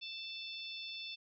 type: harmonic tone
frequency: 883 Hz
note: A5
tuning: 6 cents sharp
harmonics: 3 / 4 / 5 / 6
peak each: -47 / -45 / -51 / -52 dBFS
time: 0.01-1.16 s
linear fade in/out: 20 ms
effects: none